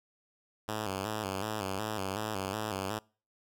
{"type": "tone with vibrato", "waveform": "5% pulse", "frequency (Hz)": 101.9, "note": "G#2", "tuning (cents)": -32, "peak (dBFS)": -22, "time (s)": [0.68, 2.99], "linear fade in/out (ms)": 5, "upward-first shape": "square", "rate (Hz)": 2.7, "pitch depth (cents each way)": 100, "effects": ["noise-tail reverb RT60 0.4 s tail -26 dB re dry"]}